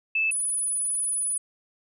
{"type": "tone pair in turn", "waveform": "sine", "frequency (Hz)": [2625, 9911], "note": ["E7", "D#9"], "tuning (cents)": [-8, -8], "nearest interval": "octave + major seventh", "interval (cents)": 2300, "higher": "second", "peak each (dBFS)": [-21, -24], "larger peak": "first", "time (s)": [[0.15, 0.31], [0.31, 1.38]], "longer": "second", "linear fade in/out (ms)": 5, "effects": []}